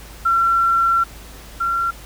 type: tone pair in turn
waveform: sine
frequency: 1359 / 1369.2 Hz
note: F6 / F6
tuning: -48 / -35 cents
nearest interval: unison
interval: 13 cents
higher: second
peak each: -13 / -17 dBFS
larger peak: first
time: 0.25-1.04 / 1.6-1.91 s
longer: first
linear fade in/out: 10 ms
effects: added 53 Hz sine -39 dBFS peak until 2.05 s + pink hiss -41 dBFS RMS until 2.05 s

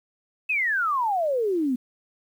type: exponential sweep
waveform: sine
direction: down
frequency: 2637 to 240 Hz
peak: -21 dBFS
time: 0.49-1.76 s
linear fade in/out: 10 ms
effects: 9-bit

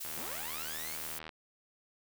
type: noise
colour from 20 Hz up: blue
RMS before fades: -41 dBFS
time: 0-1.19 s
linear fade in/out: 10 ms
type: click train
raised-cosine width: 0.3 ms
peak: -28 dBFS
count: 99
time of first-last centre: 0.05-1.292 s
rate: 78.9 Hz
type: linear sweep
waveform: 15% pulse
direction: up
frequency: 80 to 2377 Hz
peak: -38 dBFS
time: 0.15-0.99 s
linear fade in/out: 50 ms
effects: none

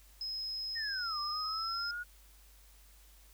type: tone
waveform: sine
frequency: 5120 Hz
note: D#8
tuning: 49 cents sharp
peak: -36 dBFS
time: 0.21-1.91 s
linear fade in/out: 2 ms
type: linear two-way sweep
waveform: sine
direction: down then up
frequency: 1869 to 1174.7 to 1458 Hz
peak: -37 dBFS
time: 0.75-2.04 s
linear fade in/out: 20 ms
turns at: 1.19 s
effects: added 50 Hz sine -58 dBFS peak until 3.33 s + white hiss -63 dBFS RMS until 3.33 s

